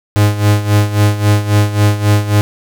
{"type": "tone with tremolo", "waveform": "45% pulse", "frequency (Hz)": 103.83, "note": "G#2", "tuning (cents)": 0, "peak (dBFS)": -6, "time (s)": [0.16, 2.41], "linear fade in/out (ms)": 0, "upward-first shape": "sine", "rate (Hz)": 3.7, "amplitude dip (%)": 75, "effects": []}